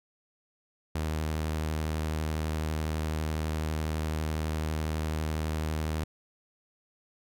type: tone with vibrato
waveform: sawtooth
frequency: 78 Hz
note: D#2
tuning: 5 cents sharp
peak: -25 dBFS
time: 0.95-6.04 s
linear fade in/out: 5 ms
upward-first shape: sine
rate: 12 Hz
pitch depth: 17 cents each way
effects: none